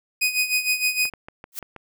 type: tone with tremolo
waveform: sawtooth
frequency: 2496 Hz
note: D#7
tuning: 5 cents sharp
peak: -14 dBFS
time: 0.21-1.1 s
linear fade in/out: 10 ms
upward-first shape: sine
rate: 6.5 Hz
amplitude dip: 75%
type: clicks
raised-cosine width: 0.5 ms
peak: -23 dBFS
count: 6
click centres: 1.054 / 1.137 / 1.285 / 1.441 / 1.627 / 1.763 s
type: noise with exponential growth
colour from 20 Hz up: blue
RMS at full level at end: -25 dBFS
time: 1.52-1.59 s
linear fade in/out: 1 ms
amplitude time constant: 15 ms
effects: none